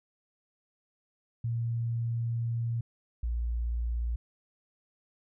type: tone pair in turn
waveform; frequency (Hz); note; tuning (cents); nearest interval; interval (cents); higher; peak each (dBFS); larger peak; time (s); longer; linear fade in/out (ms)
sine; 116.54 / 58.4; A#2 / A#1; 0 / +4; octave; 1196; first; -28; neither; 1.44-2.81 / 3.23-4.16; first; 5
effects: none